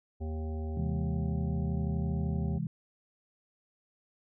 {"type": "harmonic tone", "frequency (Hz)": 78.4, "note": "D#2", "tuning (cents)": 14, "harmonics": [1, 3, 5, 7, 9, 10], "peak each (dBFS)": [-33, -42, -44, -51, -53, -53], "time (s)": [0.2, 2.59], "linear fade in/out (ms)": 20}
{"type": "chord", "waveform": "sine", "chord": "C augmented", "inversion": "none", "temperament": "just", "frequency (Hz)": [130.81, 163.52, 204.4], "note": ["C3", "E3", "G#3"], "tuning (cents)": [0, -14, -27], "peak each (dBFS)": [-36, -33, -37], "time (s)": [0.77, 2.67], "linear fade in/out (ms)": 2}
{"effects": []}